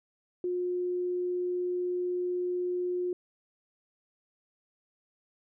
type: tone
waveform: sine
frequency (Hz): 358.4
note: F4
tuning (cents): +45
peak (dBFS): -28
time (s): 0.44-3.13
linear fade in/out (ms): 2
effects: none